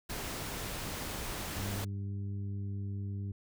pink noise, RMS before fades -39 dBFS, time 0.09-1.85 s, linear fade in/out 10 ms
harmonic tone, 99.5 Hz, G2, 26 cents sharp, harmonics 1 / 2 / 3 / 4, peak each -35 / -44 / -52 / -56 dBFS, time 1.56-3.32 s, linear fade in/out 5 ms
effects none

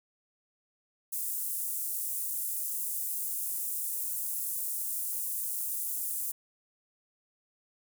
pink high-pass noise, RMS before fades -34 dBFS, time 1.12-6.32 s, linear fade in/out 10 ms, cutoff 9300 Hz, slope 24 dB/octave, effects none

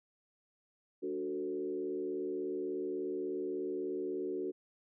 sine tone with frequency modulation, 370 Hz, F#4, in tune, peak -34 dBFS, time 1.02-4.52 s, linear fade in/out 20 ms, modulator 76.5 Hz, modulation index 0.98, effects none

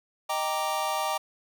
square chord, Eb major seventh, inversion none, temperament equal, 622.3 / 784 / 932.3 / 1174.7 Hz, Eb5 / G5 / Bb5 / D6, 0 / 0 / 0 / 0 cents, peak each -34 / -32 / -33 / -33 dBFS, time 0.29-1.18 s, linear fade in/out 10 ms, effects none

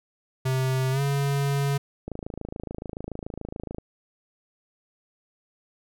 square tone with pitch glide, 130.81 to 140.2 Hz, C3 to C#3, 0 to +20 cents, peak -23 dBFS, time 0.45-1.78 s, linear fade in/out 10 ms, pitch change +120 cents, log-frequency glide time 0.91-1.01 s
click train, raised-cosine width 2 ms, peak -20 dBFS, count 47, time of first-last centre 2.08-3.784 s, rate 27 Hz
effects none

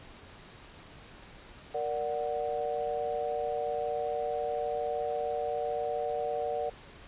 sine chord, Bb augmented, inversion none, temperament equal, 466.2 / 587.3 / 740 Hz, Bb4 / D5 / F#5, 0 / 0 / 0 cents, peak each -34 dBFS, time 1.74-6.7 s, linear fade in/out 10 ms, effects pink hiss -51 dBFS RMS until 7.07 s + resampled to 8000 Hz

